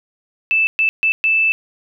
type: tone bursts at uneven times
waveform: sine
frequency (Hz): 2637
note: E7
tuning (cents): 0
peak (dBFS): -12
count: 4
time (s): 0.51-0.67 / 0.79-0.89 / 1.03-1.12 / 1.24-1.52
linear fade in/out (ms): 0
effects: none